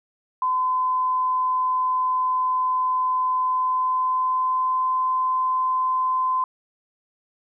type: tone with pitch glide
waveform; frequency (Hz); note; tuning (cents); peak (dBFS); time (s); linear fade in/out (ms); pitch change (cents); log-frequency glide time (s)
sine; 1020 to 1028.3; C6 to C6; -44 to -30; -19; 0.42-6.44; 2; +14; 3.43-4.88
effects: none